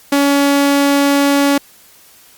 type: tone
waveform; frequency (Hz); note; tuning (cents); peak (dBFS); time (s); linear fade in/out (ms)
sawtooth; 282; C#4; +30; -6; 0.12-1.58; 5
effects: white hiss -45 dBFS RMS until 2.37 s + Opus 48 kbps